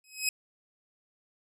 15% pulse tone with exponential growth, 2544 Hz, D#7, 38 cents sharp, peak -16 dBFS, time 0.04-0.29 s, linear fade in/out 2 ms, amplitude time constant 53 ms, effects none

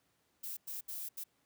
violet noise bursts at uneven times, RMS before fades -42 dBFS, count 4, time 0.43-0.57 / 0.67-0.81 / 0.88-1.09 / 1.17-1.24 s, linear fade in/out 10 ms, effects pink hiss -75 dBFS RMS until 1.45 s + high-pass 100 Hz 12 dB/octave

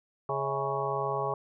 harmonic tone with a mistuned harmonic, 138.59 Hz, C#3, in tune, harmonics 1 / 3 / 4 / 5 / 6 / 7 / 8, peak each -38 / -34 / -37 / -36 / -35 / -38 / -34 dBFS, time 0.29-1.34 s, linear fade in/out 2 ms, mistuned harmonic 5, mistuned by -100 cents, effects none

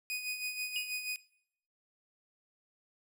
sawtooth tone with tremolo, 2488 Hz, D#7, 1 cent flat, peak -30 dBFS, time 0.1-1.16 s, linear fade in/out 0 ms, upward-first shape sine, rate 6.2 Hz, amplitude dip 55%
sine tone with exponential decay, 2870 Hz, F7, 47 cents sharp, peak -31 dBFS, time 0.76-0.91 s, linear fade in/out 1 ms, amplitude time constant 31 ms
effects noise-tail reverb RT60 0.7 s tail -21 dB re dry

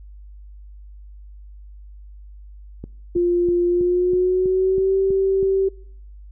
click train, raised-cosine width 3 ms, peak -19 dBFS, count 9, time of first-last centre 2.84-5.429 s, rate 3.09 Hz
sine tone with pitch glide, 350 to 386.1 Hz, F4 to G4, +4 to -26 cents, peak -15 dBFS, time 3.15-5.69 s, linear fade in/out 10 ms, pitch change +170 cents, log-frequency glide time 3.67-4.96 s
effects noise-tail reverb RT60 0.7 s tail -24 dB re dry + added 50 Hz sine -38 dBFS peak until 6.31 s

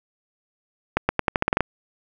accelerating click train, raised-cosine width 0.5 ms, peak -3 dBFS, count 10, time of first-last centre 0.97-1.607 s, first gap 120 ms, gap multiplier 0.86, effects none

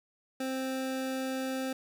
25% pulse tone, 262.6 Hz, C4, 6 cents sharp, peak -28 dBFS, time 0.4-1.73 s, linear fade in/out 5 ms, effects none

